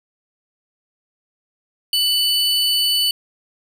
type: tone pair together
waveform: square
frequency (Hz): 2980 / 4491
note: F#7 / C#8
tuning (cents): +12 / +22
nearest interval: perfect fifth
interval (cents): 710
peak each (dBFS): -18 / -20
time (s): 1.93-3.11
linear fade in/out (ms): 2
effects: none